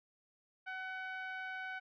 10% pulse tone with low-pass filter, 752 Hz, F#5, 28 cents sharp, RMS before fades -43 dBFS, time 0.66-1.8 s, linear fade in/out 20 ms, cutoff 1700 Hz, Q 2.2, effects none

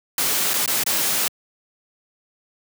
white noise with dropouts, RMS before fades -21 dBFS, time 0.18-1.28 s, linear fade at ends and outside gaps 2 ms, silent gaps 0.535-0.539 / 0.661-0.676 / 0.836-0.863 s, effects high-pass 150 Hz 12 dB/octave

